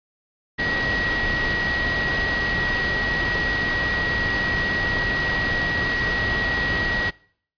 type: tone in noise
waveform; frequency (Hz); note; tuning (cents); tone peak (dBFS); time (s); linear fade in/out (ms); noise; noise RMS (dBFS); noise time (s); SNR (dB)
sine; 1911; A#6; +43; -22; 0.58-7.11; 20; pink; -26; 0.58-7.11; +1
effects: noise-tail reverb RT60 0.6 s tail -24 dB re dry + resampled to 11025 Hz